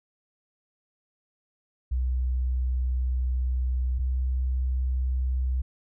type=tone pair in turn; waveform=sine; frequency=63 / 63.92 Hz; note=B1 / C2; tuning=+35 / -40 cents; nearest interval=unison; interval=25 cents; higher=second; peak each=-23 / -23 dBFS; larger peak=neither; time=1.91-3.99 / 3.99-5.62 s; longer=first; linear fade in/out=10 ms; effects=none